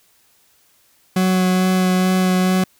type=tone with vibrato; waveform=40% pulse; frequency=185 Hz; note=F#3; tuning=in tune; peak=-13 dBFS; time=1.16-2.64 s; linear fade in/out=5 ms; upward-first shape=sine; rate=2.3 Hz; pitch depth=10 cents each way; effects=white hiss -57 dBFS RMS until 2.79 s